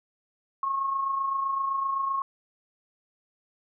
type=tone with amplitude modulation; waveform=sine; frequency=1088 Hz; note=C#6; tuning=33 cents flat; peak=-23 dBFS; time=0.63-2.22 s; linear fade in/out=2 ms; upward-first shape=sine; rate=27.8 Hz; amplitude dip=45%; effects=none